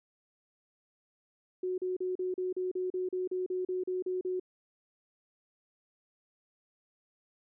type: tone bursts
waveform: sine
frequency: 367.6 Hz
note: F#4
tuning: 11 cents flat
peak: -30 dBFS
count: 15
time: 1.63-4.398 s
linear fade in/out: 5 ms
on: 150 ms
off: 37 ms
effects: none